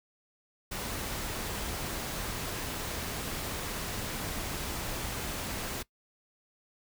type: noise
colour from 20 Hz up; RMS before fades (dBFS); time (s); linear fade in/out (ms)
pink; -36; 0.71-5.83; 10
effects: noise-tail reverb RT60 0.1 s tail -21 dB re dry